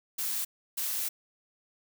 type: noise bursts at uneven times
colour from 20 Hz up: blue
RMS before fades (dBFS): -32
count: 2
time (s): 0.18-0.45 / 0.77-1.09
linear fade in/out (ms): 10
effects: none